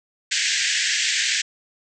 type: band-pass noise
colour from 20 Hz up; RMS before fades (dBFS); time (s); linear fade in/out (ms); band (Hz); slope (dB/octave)
pink; -22; 0.31-1.42; 10; 1600 to 7900; 96
effects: none